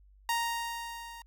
sawtooth tone with level ramp, 932.3 Hz, A#5, in tune, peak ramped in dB -23 to -41 dBFS, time 0.29-1.22 s, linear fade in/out 2 ms, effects added 49 Hz sine -56 dBFS peak until 1.26 s

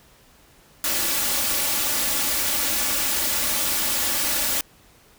white noise with comb filter, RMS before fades -23 dBFS, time 0.84-4.61 s, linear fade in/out 2 ms, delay 3.5 ms, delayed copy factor +0.6, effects pink hiss -54 dBFS RMS until 5.18 s

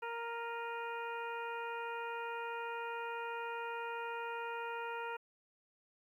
harmonic tone with a mistuned harmonic, 466.2 Hz, A#4, in tune, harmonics 1 / 2 / 3 / 4 / 5 / 6, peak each -44 / -42 / -45 / -52 / -50 / -55 dBFS, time 0.02-5.17 s, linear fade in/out 10 ms, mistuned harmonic 5, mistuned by +85 cents, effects 12-bit

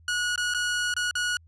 sawtooth tone with dropouts, 1457 Hz, F#6, 27 cents flat, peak -21 dBFS, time 0.08-1.37 s, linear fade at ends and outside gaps 2 ms, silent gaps 0.359-0.377 / 0.539-0.546 / 0.94-0.965 / 1.111-1.153 s, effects added 82 Hz sine -52 dBFS peak until 1.47 s + resampled to 22050 Hz

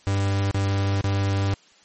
45% pulse tone with dropouts, 98.6 Hz, G2, 11 cents sharp, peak -20 dBFS, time 0.07-1.54 s, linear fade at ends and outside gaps 0 ms, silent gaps 0.511-0.545 / 1.011-1.042 s, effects white hiss -55 dBFS RMS until 1.84 s + MP3 32 kbps

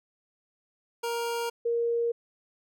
25% pulse / sine tone pair in turn, 468.6 / 468.6 Hz, A#4 / A#4, +9 / +9 cents, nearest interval unison, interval 0 cents, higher neither, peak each -25 / -24 dBFS, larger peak second, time 1.03-1.5 / 1.65-2.12 s, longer neither, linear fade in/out 10 ms, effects none

